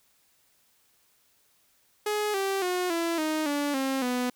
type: tone with pitch steps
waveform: sawtooth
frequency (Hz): 420.1 / 389.7 / 361.5 / 335.4 / 311.1 / 288.6 / 267.7 / 248.4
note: G#4 / G4 / F#4 / E4 / D#4 / D4 / C4 / B3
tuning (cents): +20 / -10 / -40 / +30 / 0 / -30 / +40 / +10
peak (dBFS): -22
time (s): 2.06-4.3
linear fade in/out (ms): 5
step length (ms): 280
effects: white hiss -66 dBFS RMS until 4.35 s